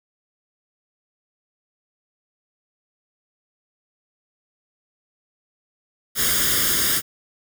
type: noise with comb filter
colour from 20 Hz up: white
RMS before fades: -20 dBFS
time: 6.15-7.02 s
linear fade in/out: 50 ms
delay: 0.59 ms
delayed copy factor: +0.8
effects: none